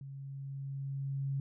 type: tone with level ramp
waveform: sine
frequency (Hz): 137.3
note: C#3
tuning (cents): -16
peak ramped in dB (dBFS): -43 to -31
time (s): 0.01-1.4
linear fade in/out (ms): 2
effects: none